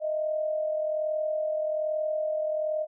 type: tone pair together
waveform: sine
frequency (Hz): 618.1 / 659.3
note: D#5 / E5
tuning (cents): -12 / 0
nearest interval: minor second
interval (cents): 112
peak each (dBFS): -26 / -36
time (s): 0-2.87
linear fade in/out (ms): 50
effects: none